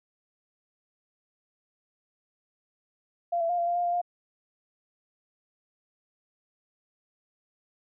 sine tone with pitch steps, 690 / 669 / 705 / 687 / 696 / 704 / 697 / 705 Hz, F5 / E5 / F5 / F5 / F5 / F5 / F5 / F5, -21 / +25 / +16 / -29 / -6 / +14 / -4 / +16 cents, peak -24 dBFS, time 3.32-4.016 s, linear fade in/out 10 ms, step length 87 ms, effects none

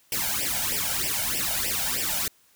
white noise with flanger, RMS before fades -27 dBFS, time 0.12-2.28 s, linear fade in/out 2 ms, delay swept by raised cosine 0.37 to 1.37 ms, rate 3.2 Hz, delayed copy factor +1, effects white hiss -61 dBFS RMS until 2.55 s

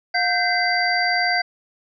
sine tone cluster, 715 / 1561 / 2049 / 4703 Hz, F5 / G6 / C7 / D8, +41 / -8 / -37 / +2 cents, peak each -22 / -23 / -23 / -24 dBFS, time 0.14-1.42 s, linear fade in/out 10 ms, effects none

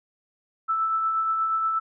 sine tone with tremolo, 1318.5 Hz, E6, in tune, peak -20 dBFS, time 0.68-1.8 s, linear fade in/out 20 ms, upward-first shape triangle, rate 8.4 Hz, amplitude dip 35%, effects none

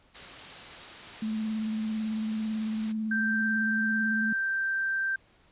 white noise, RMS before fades -43 dBFS, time 0.14-2.93 s, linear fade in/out 20 ms
sine tone with vibrato, 218.2 Hz, A3, 14 cents flat, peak -28 dBFS, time 1.22-4.33 s, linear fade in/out 5 ms, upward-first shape sine, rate 18 Hz, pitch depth 24 cents each way
sine tone, 1568 Hz, G6, in tune, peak -26 dBFS, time 3.11-5.16 s, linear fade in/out 5 ms
effects pink hiss -62 dBFS RMS until 5.51 s + resampled to 8000 Hz

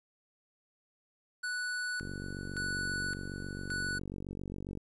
square tone with tremolo, 1480 Hz, F#6, in tune, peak -34 dBFS, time 1.43-3.99 s, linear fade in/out 10 ms, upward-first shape square, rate 0.88 Hz, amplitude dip 75%
click train, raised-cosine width 3 ms, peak -28 dBFS, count 132, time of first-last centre 2.01-4.774 s, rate 47.4 Hz
effects resampled to 24000 Hz + 11-bit

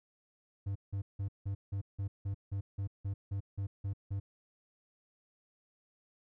triangle tone bursts, 98.8 Hz, G2, 14 cents sharp, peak -31 dBFS, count 14, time 0.66-4.2 s, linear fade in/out 10 ms, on 95 ms, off 170 ms, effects none

